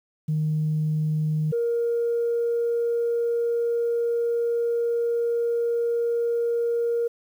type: tone pair in turn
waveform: sine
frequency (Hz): 154.4 / 469.4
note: D#3 / A#4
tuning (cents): -13 / +12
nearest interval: octave + perfect fifth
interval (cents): 1925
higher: second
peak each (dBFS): -20 / -20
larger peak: neither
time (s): 0.28-1.52 / 1.52-7.08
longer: second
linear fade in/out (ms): 10
effects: tanh soft clip ceiling -17 dBFS + 9-bit